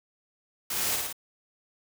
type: noise with echo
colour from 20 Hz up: white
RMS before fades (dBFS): -31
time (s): 0.7-0.96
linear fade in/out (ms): 5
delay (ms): 56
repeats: 3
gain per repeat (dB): -2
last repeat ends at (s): 1.128
effects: none